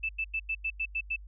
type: tone bursts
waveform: sine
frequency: 2637 Hz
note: E7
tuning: in tune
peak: -28 dBFS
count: 8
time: 0.03-1.163 s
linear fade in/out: 10 ms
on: 62 ms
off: 91 ms
effects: added 50 Hz sine -44 dBFS peak until 1.27 s